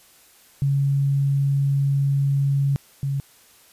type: tone pair in turn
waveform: sine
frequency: 139.2 / 138.59 Hz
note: C#3 / C#3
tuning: +8 / 0 cents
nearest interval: unison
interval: 8 cents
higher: first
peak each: -17 / -21 dBFS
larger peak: first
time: 0.62-2.76 / 3.03-3.2 s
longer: first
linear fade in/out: 0 ms
effects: white hiss -53 dBFS RMS until 3.72 s + resampled to 32000 Hz